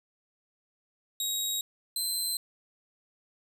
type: tone pair in turn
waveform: 20% pulse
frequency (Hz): 3800 / 4094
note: A#7 / C8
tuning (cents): +33 / -38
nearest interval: minor second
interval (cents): 129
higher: second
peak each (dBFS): -23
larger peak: neither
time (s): 1.2-1.61 / 1.96-2.37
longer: neither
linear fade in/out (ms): 2
effects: none